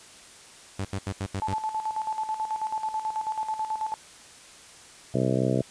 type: tone bursts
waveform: sawtooth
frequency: 97.4 Hz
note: G2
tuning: 11 cents flat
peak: -24 dBFS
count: 6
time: 0.79-1.539 s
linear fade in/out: 5 ms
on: 59 ms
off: 79 ms
type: tone with tremolo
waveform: sine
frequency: 871 Hz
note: A5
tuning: 18 cents flat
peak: -25 dBFS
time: 1.42-3.94 s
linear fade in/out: 0 ms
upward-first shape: square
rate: 9.2 Hz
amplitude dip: 65%
type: harmonic tone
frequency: 64.4 Hz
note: C2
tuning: 27 cents flat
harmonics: 2 / 3 / 4 / 5 / 6 / 7 / 8 / 9 / 10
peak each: -27 / -29 / -30 / -31 / -32 / -32 / -33 / -34 / -34 dBFS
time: 5.14-5.62 s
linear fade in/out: 5 ms
effects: white hiss -49 dBFS RMS until 5.7 s + resampled to 22050 Hz